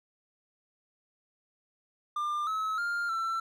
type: tone with pitch steps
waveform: triangle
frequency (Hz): 1197 / 1291 / 1402 / 1341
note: D6 / E6 / F6 / E6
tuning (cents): +33 / -37 / +6 / +29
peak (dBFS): -27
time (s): 2.16-3.4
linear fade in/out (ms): 5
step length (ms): 310
effects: none